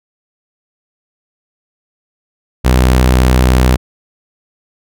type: tone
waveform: sawtooth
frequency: 63.1 Hz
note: B1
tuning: 38 cents sharp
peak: -3 dBFS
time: 2.64-3.77 s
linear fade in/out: 20 ms
effects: none